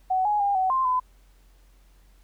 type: tone with pitch steps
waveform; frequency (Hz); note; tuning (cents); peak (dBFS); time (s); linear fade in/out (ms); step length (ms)
sine; 749 / 835 / 805 / 752 / 1049 / 1011; F#5 / G#5 / G5 / F#5 / C6 / B5; +21 / +9 / +46 / +28 / +4 / +40; -20; 0.1-1; 10; 150
effects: added 45 Hz sine -53 dBFS peak until 2.23 s + pink hiss -64 dBFS RMS until 2.23 s

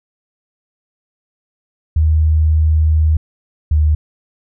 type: tone pair in turn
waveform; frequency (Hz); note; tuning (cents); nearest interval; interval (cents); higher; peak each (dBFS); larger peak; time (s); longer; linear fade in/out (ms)
sine; 78.2 / 76.24; D#2 / D#2; +9 / -35; unison; 44; first; -9; neither; 1.96-3.17 / 3.71-3.95; first; 5
effects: none

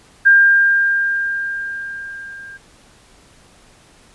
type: tone with level ramp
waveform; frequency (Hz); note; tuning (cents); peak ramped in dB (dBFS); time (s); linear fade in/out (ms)
sine; 1600; G6; +35; -5 to -33; 0.25-2.58; 20
effects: pink hiss -49 dBFS RMS until 4.14 s + resampled to 24000 Hz

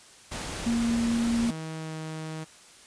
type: noise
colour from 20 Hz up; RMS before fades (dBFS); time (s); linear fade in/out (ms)
pink; -35; 0.31-1.51; 10
type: tone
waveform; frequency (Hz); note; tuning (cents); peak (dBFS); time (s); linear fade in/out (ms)
sine; 233.1; A#3; 0; -23; 0.66-1.51; 10
type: tone with pitch glide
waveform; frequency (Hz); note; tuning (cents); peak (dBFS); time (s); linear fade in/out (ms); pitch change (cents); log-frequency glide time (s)
sawtooth; 159.3 to 158.02; D#3 to D#3; +41 to +27; -30; 1.48-2.45; 20; -14; 1.78-1.95
effects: white hiss -52 dBFS RMS until 2.86 s + resampled to 22050 Hz

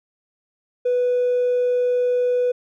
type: tone with hard clipping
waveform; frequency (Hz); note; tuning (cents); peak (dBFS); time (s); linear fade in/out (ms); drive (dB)
sine; 493.9; B4; 0; -17; 0.85-2.52; 10; 1
effects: none

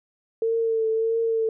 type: tone with vibrato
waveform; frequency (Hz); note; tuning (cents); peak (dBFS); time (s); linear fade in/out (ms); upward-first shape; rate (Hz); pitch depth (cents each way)
sine; 449.9; A4; +39; -20; 0.42-1.49; 2; triangle; 1.6; 32
effects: none

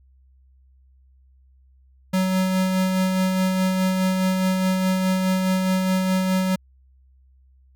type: tone with tremolo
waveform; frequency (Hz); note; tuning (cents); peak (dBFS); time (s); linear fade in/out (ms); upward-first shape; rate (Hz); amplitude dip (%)
square; 187; F#3; +19; -18; 2.13-6.56; 10; sine; 4.8; 30
effects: added 65 Hz sine -52 dBFS peak until 7.75 s

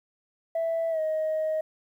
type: tone with pitch glide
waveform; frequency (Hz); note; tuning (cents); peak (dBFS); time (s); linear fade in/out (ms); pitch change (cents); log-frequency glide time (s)
sine; 659.3 to 627.3; E5 to D#5; 0 to +14; -23; 0.55-1.61; 5; -86; 0.9-1
effects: tanh soft clip ceiling -22 dBFS + 10-bit

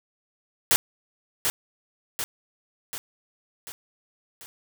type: noise with echo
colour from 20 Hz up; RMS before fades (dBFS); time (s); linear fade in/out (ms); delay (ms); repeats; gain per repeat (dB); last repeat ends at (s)
white; -19; 0.71-0.76; 0; 740; 5; -5; 4.46
effects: none

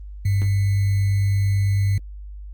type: tone with sample-and-hold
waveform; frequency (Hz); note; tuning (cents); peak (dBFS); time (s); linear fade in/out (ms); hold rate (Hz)
sine; 99; G2; +18; -16; 0.25-1.98; 5; 2100
effects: added 50 Hz sine -33 dBFS peak until 2.53 s + Opus 32 kbps

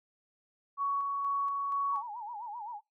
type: tone with tremolo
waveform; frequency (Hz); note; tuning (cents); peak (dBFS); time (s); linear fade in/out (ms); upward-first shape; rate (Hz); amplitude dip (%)
sine; 1119; C#6; +16; -28; 0.77-2.03; 50; square; 2.1; 25
type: tone with vibrato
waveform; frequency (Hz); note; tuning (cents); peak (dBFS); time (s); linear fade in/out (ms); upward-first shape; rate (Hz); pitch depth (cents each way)
sine; 893; A5; +25; -38; 1.89-2.81; 50; sine; 7.7; 160
effects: noise-tail reverb RT60 0.2 s tail -25 dB re dry

